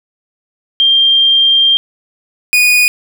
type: tone pair in turn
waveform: sine / 40% pulse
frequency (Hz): 3185 / 2468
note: G7 / D#7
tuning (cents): +27 / -15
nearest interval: major third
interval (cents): 442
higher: first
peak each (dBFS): -6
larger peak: neither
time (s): 0.8-1.77 / 2.53-2.88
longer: first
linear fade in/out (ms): 0
effects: none